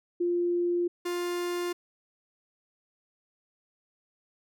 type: tone pair in turn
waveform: sine / 45% pulse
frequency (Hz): 349.2 / 351.8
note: F4 / F4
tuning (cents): 0 / +13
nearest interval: unison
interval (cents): 13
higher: second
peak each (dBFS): -24 / -29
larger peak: first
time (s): 0.2-0.88 / 1.05-1.73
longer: neither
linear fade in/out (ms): 10
effects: none